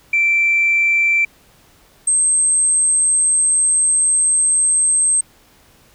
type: tone pair in turn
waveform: sine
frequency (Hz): 2342 / 8346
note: D7 / C9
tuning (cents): -5 / -5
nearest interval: octave + minor seventh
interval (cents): 2200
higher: second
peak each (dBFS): -11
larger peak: neither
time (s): 0.13-1.25 / 2.07-5.21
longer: second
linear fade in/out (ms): 5
effects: tanh soft clip ceiling -7 dBFS + pink hiss -51 dBFS RMS until 5.94 s